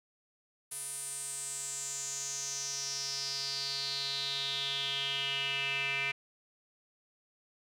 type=tone with band-pass filter sweep; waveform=square; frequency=138.59 Hz; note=C#3; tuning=in tune; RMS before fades=-36 dBFS; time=0.71-6.12 s; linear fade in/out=10 ms; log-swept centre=10000 to 2400 Hz; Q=6.2; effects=none